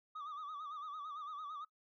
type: tone with vibrato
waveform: sine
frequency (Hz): 1201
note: D6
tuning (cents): +38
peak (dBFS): -40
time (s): 0.15-1.65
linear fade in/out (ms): 10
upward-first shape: sine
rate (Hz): 8.9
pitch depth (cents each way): 100
effects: noise-tail reverb RT60 0.1 s tail -19 dB re dry + tanh soft clip ceiling -42 dBFS